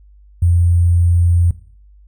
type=tone with sample-and-hold; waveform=sine; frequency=86.4 Hz; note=F2; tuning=18 cents flat; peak=-9 dBFS; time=0.42-1.51 s; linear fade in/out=5 ms; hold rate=8820 Hz; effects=noise-tail reverb RT60 0.5 s tail -17 dB re dry + added 50 Hz sine -42 dBFS peak until 2.07 s